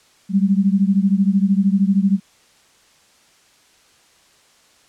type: beating tone pair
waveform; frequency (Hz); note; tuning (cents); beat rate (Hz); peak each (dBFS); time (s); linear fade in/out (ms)
sine; 191.4 / 204.4; G3 / G#3; -41 / -27; 13; -15 / -17; 0.29-2.2; 50
effects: white hiss -54 dBFS RMS until 4.88 s + low-pass 8000 Hz 12 dB/octave